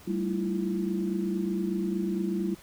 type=tone cluster; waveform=sine; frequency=194.1 / 222.6 / 315 / 339.8 Hz; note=G3 / A3 / D#4 / F4; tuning=-17 / +20 / +21 / -47 cents; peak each=-29 / -36 / -37 / -31 dBFS; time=0.07-2.55 s; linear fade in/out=10 ms; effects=pink hiss -52 dBFS RMS until 2.62 s